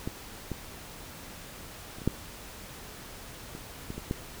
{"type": "clicks", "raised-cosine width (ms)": 3, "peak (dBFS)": [-19, -20, -30, -29, -11, -27, -22, -24, -16], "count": 9, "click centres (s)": [0.075, 0.517, 1.985, 2.018, 2.076, 3.551, 3.904, 3.98, 4.111], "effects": ["pink hiss -45 dBFS RMS until 4.4 s"]}